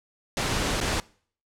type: noise with dropouts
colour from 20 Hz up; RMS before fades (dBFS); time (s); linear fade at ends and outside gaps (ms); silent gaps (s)
pink; -26; 0.37-1; 1; 0.803-0.811
effects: noise-tail reverb RT60 0.5 s tail -23 dB re dry + low-pass 8000 Hz 12 dB/octave